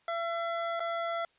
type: tone with dropouts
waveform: 25% pulse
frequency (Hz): 674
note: E5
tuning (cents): +38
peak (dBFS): -27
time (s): 0.08-1.25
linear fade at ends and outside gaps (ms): 2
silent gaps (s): 0.796-0.803
effects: white hiss -68 dBFS RMS until 1.38 s + resampled to 8000 Hz